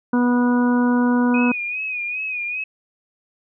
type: harmonic tone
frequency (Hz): 244.6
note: B3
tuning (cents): -16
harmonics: 1 / 2 / 3 / 4 / 5 / 6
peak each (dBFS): -15 / -26 / -33 / -26 / -34 / -29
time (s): 0.13-1.52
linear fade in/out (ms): 5
type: tone with vibrato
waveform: sine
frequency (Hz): 2489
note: D#7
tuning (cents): 0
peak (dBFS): -23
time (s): 1.34-2.64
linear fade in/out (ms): 5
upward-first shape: sine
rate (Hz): 2.5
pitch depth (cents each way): 62
effects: none